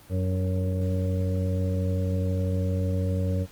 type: harmonic tone with a mistuned harmonic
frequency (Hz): 92.5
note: F#2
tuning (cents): 0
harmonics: 1 / 2 / 3 / 5 / 6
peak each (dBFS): -24 / -31 / -36 / -36 / -36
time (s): 0.09-3.47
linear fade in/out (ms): 50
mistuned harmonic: 3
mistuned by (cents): +28
effects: pink hiss -52 dBFS RMS until 3.51 s + Opus 24 kbps